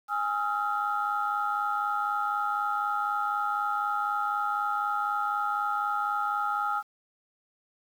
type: tone cluster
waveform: sine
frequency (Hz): 824 / 1270 / 1374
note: G#5 / D#6 / F6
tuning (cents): -14 / +35 / -29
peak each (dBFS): -30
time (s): 0.08-6.83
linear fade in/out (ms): 50
effects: tanh soft clip ceiling -17 dBFS + 9-bit